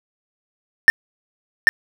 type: tone with echo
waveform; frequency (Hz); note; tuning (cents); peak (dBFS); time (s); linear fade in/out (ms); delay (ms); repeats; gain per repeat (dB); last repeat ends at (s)
triangle; 1793; A6; +32; -3; 0.88-0.9; 0; 790; 1; -2; 1.69
effects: none